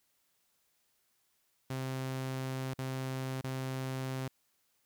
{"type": "tone with dropouts", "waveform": "sawtooth", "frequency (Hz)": 131.4, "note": "C3", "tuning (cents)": 8, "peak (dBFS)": -31, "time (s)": [1.7, 4.28], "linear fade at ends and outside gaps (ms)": 5, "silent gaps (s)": [[2.739, 2.786], [3.412, 3.44]], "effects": ["white hiss -75 dBFS RMS until 4.85 s"]}